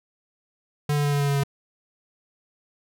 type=tone with pitch steps; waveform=square; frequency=146.83 / 145.65 / 144.47 / 143.31 / 142.16 / 141.01 / 139.88 Hz; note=D3 / D3 / D3 / D3 / C#3 / C#3 / C#3; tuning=0 / -14 / -28 / -42 / +44 / +30 / +16 cents; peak=-21 dBFS; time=0.89-1.436 s; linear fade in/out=5 ms; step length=78 ms; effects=none